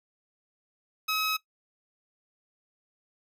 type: tone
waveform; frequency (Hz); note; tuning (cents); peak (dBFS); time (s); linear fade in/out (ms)
15% pulse; 1277; D#6; +45; -20; 1.08-1.37; 10
effects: noise-tail reverb RT60 0.1 s tail -18 dB re dry